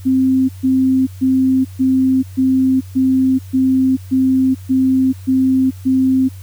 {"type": "tone bursts", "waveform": "sine", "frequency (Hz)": 261.6, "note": "C4", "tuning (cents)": 0, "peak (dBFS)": -10, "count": 11, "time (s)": [0.05, 6.29], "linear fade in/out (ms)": 20, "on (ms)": 440, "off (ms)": 140, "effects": ["added 94 Hz sine -30 dBFS peak until 6.42 s", "white hiss -46 dBFS RMS until 6.42 s"]}